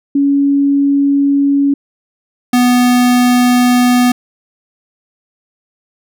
sine / square tone pair in turn, 280.7 / 246.7 Hz, C#4 / B3, +22 / -2 cents, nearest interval major second, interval 224 cents, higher first, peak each -8 dBFS, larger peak neither, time 0.15-1.74 / 2.53-4.12 s, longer neither, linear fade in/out 5 ms, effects none

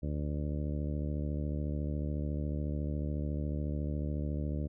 harmonic tone, 74 Hz, D2, 14 cents sharp, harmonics 1 / 2 / 3 / 4 / 5 / 6 / 7 / 8, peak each -34 / -37 / -41 / -42 / -49 / -51 / -49 / -49 dBFS, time 0.02-4.68 s, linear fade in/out 20 ms, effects none

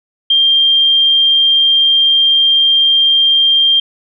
sine tone, 3188 Hz, G7, 28 cents sharp, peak -7 dBFS, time 0.3-3.8 s, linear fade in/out 5 ms, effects none

